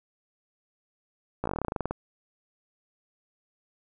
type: slowing click train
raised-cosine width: 1 ms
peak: -15 dBFS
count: 16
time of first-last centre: 1.44-1.91 s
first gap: 16 ms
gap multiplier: 1.09
effects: none